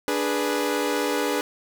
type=chord; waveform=sawtooth; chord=G# diminished; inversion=second; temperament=equal with one note detuned; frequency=293.7 / 415.3 / 491 Hz; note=D4 / G#4 / B4; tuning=0 / 0 / -10 cents; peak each=-23 dBFS; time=0.08-1.41 s; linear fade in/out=0 ms; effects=none